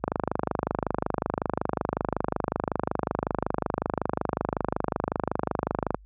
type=click train; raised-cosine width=1 ms; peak=-10 dBFS; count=151; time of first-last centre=0.04-5.946 s; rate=25.4 Hz; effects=added 50 Hz sine -39 dBFS peak until 6.05 s + high-pass 80 Hz 12 dB/octave